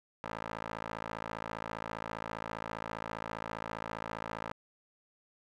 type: tone with band-pass filter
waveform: 15% pulse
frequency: 55 Hz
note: A1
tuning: in tune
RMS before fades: -41 dBFS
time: 0.24-4.52 s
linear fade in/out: 0 ms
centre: 1100 Hz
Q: 1.2
effects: none